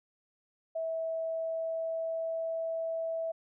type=tone with pitch glide; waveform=sine; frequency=651 to 654.8 Hz; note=E5 to E5; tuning=-22 to -12 cents; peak=-31 dBFS; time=0.75-3.32 s; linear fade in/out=10 ms; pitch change=+10 cents; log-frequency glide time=1.11-2.56 s; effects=none